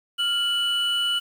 triangle tone pair together, 1396.9 / 2960 Hz, F6 / F#7, 0 / 0 cents, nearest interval octave + minor second, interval 1300 cents, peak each -28 / -20 dBFS, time 0.18-1.2 s, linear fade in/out 20 ms, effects 8-bit

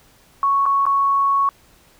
sine tone with dropouts, 1108.7 Hz, C#6, in tune, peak -14 dBFS, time 0.43-1.49 s, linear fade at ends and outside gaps 1 ms, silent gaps 0.656-0.662 / 0.855-0.865 s, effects pink hiss -53 dBFS RMS until 1.99 s

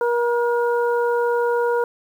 harmonic tone, 476.6 Hz, A#4, 38 cents sharp, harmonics 1 / 2 / 3, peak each -18 / -24 / -28 dBFS, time 0.01-1.84 s, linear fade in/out 2 ms, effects 8-bit

